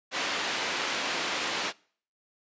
white band-pass noise, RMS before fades -31 dBFS, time 0.11-1.73 s, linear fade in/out 50 ms, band 250 to 3500 Hz, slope 12 dB/octave, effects noise-tail reverb RT60 0.5 s tail -24 dB re dry + resampled to 16000 Hz

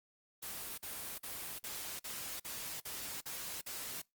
white noise bursts, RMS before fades -43 dBFS, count 9, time 0.42-4.02 s, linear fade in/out 10 ms, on 360 ms, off 45 ms, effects noise-tail reverb RT60 0.2 s tail -25 dB re dry + Opus 24 kbps

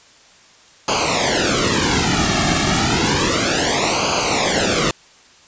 pink noise with flanger, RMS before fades -17 dBFS, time 0.88-4.91 s, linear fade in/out 2 ms, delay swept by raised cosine 0.54 to 2.04 ms, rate 0.31 Hz, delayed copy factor -0.95, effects white hiss -48 dBFS RMS until 5.47 s + resampled to 16000 Hz

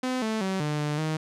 sawtooth tone with pitch steps, 255.4 / 219.6 / 190.6 / 149.8 / 148.8 / 156.6 Hz, C4 / A3 / G3 / D3 / D3 / D#3, -42 / -3 / -48 / +35 / +23 / +11 cents, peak -22 dBFS, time 0.03-1.17 s, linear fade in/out 5 ms, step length 190 ms, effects low-pass 8000 Hz 12 dB/octave

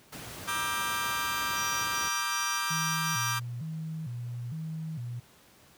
pink noise, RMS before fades -42 dBFS, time 0.12-2.09 s, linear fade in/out 10 ms
sawtooth chord, E half-diminished seventh, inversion second, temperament just, 949.3 / 1186.7 / 1318.5 / 1582.2 Hz, Bb5 / D6 / E6 / G6, +31 / +18 / 0 / +16 cents, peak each -34 / -29 / -35 / -30 dBFS, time 0.47-3.4 s, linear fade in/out 20 ms
triangle tone bursts, 5790 Hz, F#8, 38 cents flat, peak -34 dBFS, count 5, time 1.54-3.358 s, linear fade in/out 50 ms, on 330 ms, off 42 ms
sine tone with vibrato, 138.59 Hz, C#3, in tune, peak -33 dBFS, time 2.7-5.2 s, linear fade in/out 10 ms, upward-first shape square, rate 1.1 Hz, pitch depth 240 cents each way
effects pink hiss -58 dBFS RMS until 5.77 s + high-pass 80 Hz 12 dB/octave

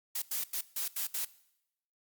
blue noise bursts at uneven times, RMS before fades -34 dBFS, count 6, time 0.15-0.22 / 0.31-0.44 / 0.53-0.61 / 0.76-0.88 / 0.96-1.07 / 1.14-1.25 s, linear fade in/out 5 ms, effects noise-tail reverb RT60 0.8 s tail -19 dB re dry + Opus 48 kbps

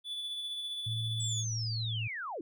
triangle tone with tremolo, 3460 Hz, A7, 30 cents flat, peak -33 dBFS, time 0.04-1.45 s, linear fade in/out 50 ms, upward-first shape sine, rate 15 Hz, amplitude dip 30%
sine tone, 112.3 Hz, A2, 36 cents sharp, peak -33 dBFS, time 0.86-2.08 s, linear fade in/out 10 ms
sine linear sweep, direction down, 7902 to 277.2 Hz, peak -36 dBFS, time 1.2-2.41 s, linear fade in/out 2 ms
effects none

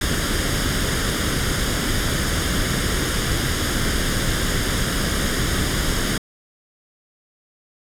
pink noise with comb filter, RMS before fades -21 dBFS, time 0.01-6.18 s, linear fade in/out 5 ms, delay 0.59 ms, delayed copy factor +0.6, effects low-pass 11000 Hz 12 dB/octave

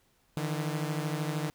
sawtooth beating tone pair, 150 / 163 Hz, D3 / E3, +37 / -19 cents, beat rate 13 Hz, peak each -28 / -31 dBFS, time 0.37-1.5 s, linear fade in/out 0 ms, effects pink hiss -69 dBFS RMS until 1.54 s

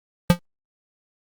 square tone with exponential decay, 174.61 Hz, F3, in tune, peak -7 dBFS, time 0.3-0.39 s, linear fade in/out 0 ms, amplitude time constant 18 ms, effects Opus 32 kbps

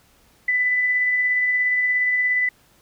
sine tone with tremolo, 1994 Hz, B6, 16 cents sharp, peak -16 dBFS, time 0.48-2.49 s, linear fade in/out 5 ms, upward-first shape sine, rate 17 Hz, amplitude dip 25%, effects pink hiss -57 dBFS RMS until 2.81 s

